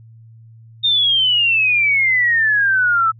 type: exponential sweep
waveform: sine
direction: down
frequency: 3687 to 1300 Hz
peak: -12 dBFS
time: 0.83-3.12 s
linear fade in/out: 20 ms
effects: added 113 Hz sine -40 dBFS peak until 3.19 s